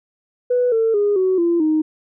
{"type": "tone with pitch steps", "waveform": "sine", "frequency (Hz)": [493.9, 450.3, 410.5, 374.3, 341.3, 311.1], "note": ["B4", "A4", "G#4", "F#4", "F4", "D#4"], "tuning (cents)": [0, 40, -20, 20, -40, 0], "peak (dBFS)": -13, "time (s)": [0.5, 1.82], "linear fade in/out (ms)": 10, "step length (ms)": 220, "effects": ["tanh soft clip ceiling -9 dBFS"]}